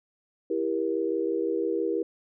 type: chord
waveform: sine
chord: E diminished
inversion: none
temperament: just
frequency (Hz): 329.6 / 395.6 / 474.7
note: E4 / G4 / Bb4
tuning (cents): 0 / +16 / +31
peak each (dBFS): -29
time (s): 0.5-2.03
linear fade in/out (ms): 5
effects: none